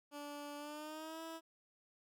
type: tone with pitch glide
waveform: 15% pulse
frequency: 290.5 to 326.1 Hz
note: D4 to E4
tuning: -19 to -19 cents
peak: -39 dBFS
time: 0.11-1.41 s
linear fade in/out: 50 ms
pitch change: +200 cents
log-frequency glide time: 0.57-1.22 s
effects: none